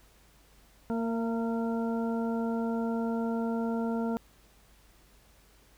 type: harmonic tone with a mistuned harmonic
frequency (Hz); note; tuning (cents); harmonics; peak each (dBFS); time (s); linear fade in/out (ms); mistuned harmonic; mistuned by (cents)
229.7; A#3; -25; 1 / 2 / 3 / 4 / 6; -29 / -35 / -39 / -41 / -45; 0.9-4.17; 0; 3; -21
effects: added 50 Hz sine -61 dBFS peak until 5.77 s + pink hiss -62 dBFS RMS until 5.77 s